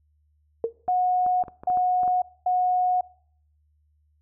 sine tone with exponential decay, 458.5 Hz, A#4, 29 cents flat, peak -17 dBFS, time 0.64-0.74 s, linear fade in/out 1 ms, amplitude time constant 21 ms
clicks, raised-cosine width 1 ms, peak -25 dBFS, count 9, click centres 0.88 / 1.264 / 1.438 / 1.482 / 1.635 / 1.701 / 1.773 / 2.033 / 2.078 s
sine tone bursts, 729 Hz, F#5, 26 cents flat, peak -19 dBFS, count 3, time 0.88-3.01 s, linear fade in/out 5 ms, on 550 ms, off 240 ms
effects noise-tail reverb RT60 0.6 s tail -22 dB re dry + added 75 Hz sine -62 dBFS peak until 4.21 s

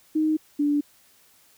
sine tone pair in turn, 311.1 / 291.3 Hz, D#4 / D4, 0 / -14 cents, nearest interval minor second, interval 114 cents, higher first, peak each -19 dBFS, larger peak neither, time 0.15-0.37 / 0.59-0.81 s, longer neither, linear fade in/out 10 ms, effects white hiss -58 dBFS RMS until 1.57 s

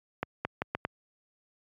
accelerating click train, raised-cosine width 0.5 ms, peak -14 dBFS, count 5, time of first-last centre 0.23-0.85 s, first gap 220 ms, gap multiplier 0.77, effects high-pass 80 Hz 12 dB/octave + MP3 96 kbps

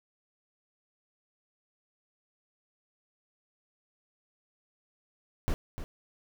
brown noise with echo, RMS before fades -27 dBFS, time 5.48-5.54 s, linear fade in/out 0 ms, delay 300 ms, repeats 1, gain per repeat -10 dB, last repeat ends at 5.84 s, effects none

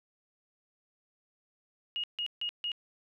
sine tone bursts, 2870 Hz, F7, 47 cents sharp, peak -31 dBFS, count 4, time 1.96-2.718 s, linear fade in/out 0 ms, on 77 ms, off 150 ms, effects none

